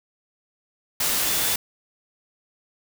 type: tone in noise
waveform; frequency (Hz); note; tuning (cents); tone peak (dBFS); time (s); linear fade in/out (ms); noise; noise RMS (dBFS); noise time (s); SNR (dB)
sine; 3500; A7; -10; -33; 1.27-1.55; 5; white; -23; 1-1.56; -13
effects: none